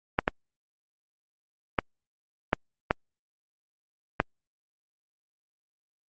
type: clicks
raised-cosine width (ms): 0.5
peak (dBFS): -6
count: 6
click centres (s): 0.189 / 0.279 / 1.788 / 2.531 / 2.909 / 4.201
effects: Opus 32 kbps